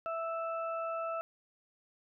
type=harmonic tone; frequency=659.3 Hz; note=E5; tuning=in tune; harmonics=1 / 2 / 4; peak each=-36 / -37 / -50 dBFS; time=0.06-1.21 s; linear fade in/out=0 ms; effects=none